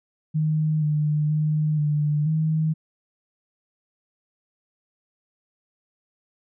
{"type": "tone with pitch steps", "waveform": "sine", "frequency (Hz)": [155, 150.6, 153.1, 148.9, 157.4], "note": ["D#3", "D3", "D#3", "D3", "D#3"], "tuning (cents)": [-6, 44, -28, 24, 20], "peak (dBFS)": -19, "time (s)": [0.34, 2.74], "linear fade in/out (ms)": 20, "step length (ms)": 480, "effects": []}